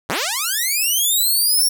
5% pulse linear sweep, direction up, 95.5 to 5588 Hz, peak -8 dBFS, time 0.09-1.69 s, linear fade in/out 10 ms, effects none

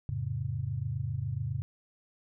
sine chord, F augmented, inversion none, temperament just, 87.31 / 109.13 / 136.42 Hz, F2 / A2 / C#3, 0 / -14 / -27 cents, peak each -38 / -34 / -34 dBFS, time 0.09-1.62 s, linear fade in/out 0 ms, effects none

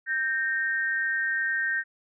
sine tone pair together, 1568 / 1845.5 Hz, G6 / A#6, 0 / -18 cents, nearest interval minor third, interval 282 cents, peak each -27 dBFS, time 0.06-1.84 s, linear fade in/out 50 ms, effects none

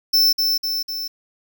square tone with echo, 5320 Hz, E8, 15 cents sharp, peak -13 dBFS, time 0.13-0.33 s, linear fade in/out 10 ms, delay 250 ms, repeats 3, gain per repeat -4 dB, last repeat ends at 1.08 s, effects 8-bit

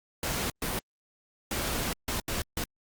pink noise bursts at uneven times, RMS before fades -31 dBFS, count 6, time 0.23-0.5 / 0.62-0.79 / 1.51-1.93 / 2.08-2.2 / 2.28-2.42 / 2.57-2.64 s, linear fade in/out 2 ms, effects Opus 48 kbps

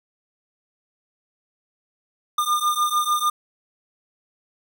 square beating tone pair, 1205 / 1211.7 Hz, D6 / D#6, +44 / -46 cents, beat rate 6.7 Hz, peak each -23 dBFS, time 2.38-3.3 s, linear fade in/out 5 ms, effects none

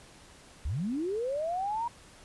sine linear sweep, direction up, 53.1 to 962 Hz, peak -29 dBFS, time 0.65-1.88 s, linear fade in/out 5 ms, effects pink hiss -54 dBFS RMS until 2.24 s + resampled to 24000 Hz

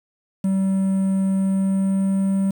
triangle tone with pitch glide, 192.2 to 194.21 Hz, G3 to G3, -34 to -16 cents, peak -15 dBFS, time 0.44-2.51 s, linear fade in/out 5 ms, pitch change +18 cents, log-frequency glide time 1.31-2.37 s, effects 7-bit

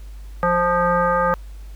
sine tone with frequency modulation, 876 Hz, A5, 8 cents flat, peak -15 dBFS, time 0.43-1.34 s, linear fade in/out 0 ms, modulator 350 Hz, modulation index 1.7, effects added 50 Hz sine -33 dBFS peak until 1.75 s + pink hiss -53 dBFS RMS until 1.75 s

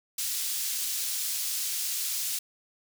pink high-pass noise, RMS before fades -31 dBFS, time 0.18-2.39 s, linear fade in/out 5 ms, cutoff 5000 Hz, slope 12 dB/octave, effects none

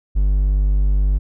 triangle tone, 49.31 Hz, G1, 11 cents sharp, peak -11 dBFS, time 0.15-1.19 s, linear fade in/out 20 ms, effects none

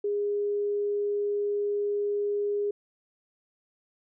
sine tone, 410 Hz, G#4, 22 cents flat, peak -25 dBFS, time 0.04-2.71 s, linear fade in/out 5 ms, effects none

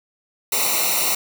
white noise with comb filter, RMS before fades -20 dBFS, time 0.52-1.15 s, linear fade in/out 5 ms, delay 0.61 ms, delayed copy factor -0.9, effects none

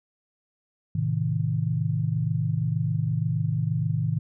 sine chord, A diminished, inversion none, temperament just, 110 / 132 / 158.4 Hz, A2 / C3 / Eb3, 0 / +16 / +31 cents, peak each -27 / -28 / -26 dBFS, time 0.95-4.19 s, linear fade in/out 5 ms, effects none

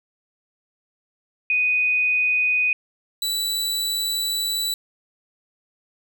sine / sawtooth tone pair in turn, 2489 / 3951 Hz, D#7 / B7, 0 / 0 cents, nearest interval minor sixth, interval 800 cents, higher second, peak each -17 / -19 dBFS, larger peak first, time 1.5-2.73 / 3.22-4.74 s, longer second, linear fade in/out 2 ms, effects none

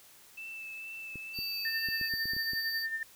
sine tone with vibrato, 2641 Hz, E7, 3 cents sharp, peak -40 dBFS, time 0.37-2.09 s, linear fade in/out 10 ms, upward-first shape triangle, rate 2.2 Hz, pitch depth 21 cents each way
clicks, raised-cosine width 3 ms, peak -32 dBFS, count 9, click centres 1.157 / 1.389 / 1.887 / 2.013 / 2.138 / 2.256 / 2.335 / 2.366 / 2.534 s
square tone, 4615 Hz, D8, 31 cents flat, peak -35 dBFS, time 1.33-2.87 s, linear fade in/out 50 ms
sine tone with tremolo, 1800 Hz, A6, 39 cents sharp, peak -30 dBFS, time 1.65-3.03 s, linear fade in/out 2 ms, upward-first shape sine, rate 11 Hz, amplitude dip 60%
effects white hiss -57 dBFS RMS until 3.15 s

